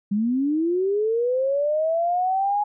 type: linear sweep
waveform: sine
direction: up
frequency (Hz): 196 to 837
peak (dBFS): -19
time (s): 0.11-2.64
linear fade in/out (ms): 10
effects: none